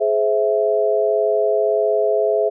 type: chord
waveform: sine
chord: Ab augmented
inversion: none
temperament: equal with one note detuned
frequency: 421.6 / 523.3 / 659.3 Hz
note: Ab4 / C5 / E5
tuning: +26 / 0 / 0 cents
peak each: -18 / -22 / -18 dBFS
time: 0-2.5 s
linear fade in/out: 20 ms
effects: none